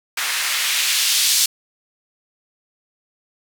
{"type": "noise with band-pass filter sweep", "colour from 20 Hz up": "blue", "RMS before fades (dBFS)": -19, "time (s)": [0.17, 1.46], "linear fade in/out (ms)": 5, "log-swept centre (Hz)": [1500, 4500], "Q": 1.1, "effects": []}